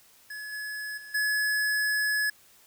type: tone with level steps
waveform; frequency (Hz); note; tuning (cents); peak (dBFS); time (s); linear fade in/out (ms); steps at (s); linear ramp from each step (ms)
square; 1700; G#6; +40; -37 / -34 / -43 / -25; 0.3-2.3; 5; 0.52 / 0.97 / 1.14; 10
effects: white hiss -58 dBFS RMS until 2.66 s